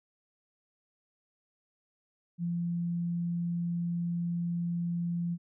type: tone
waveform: sine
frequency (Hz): 171.9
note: F3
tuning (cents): -27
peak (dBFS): -29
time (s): 2.38-5.38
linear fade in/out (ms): 50
effects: none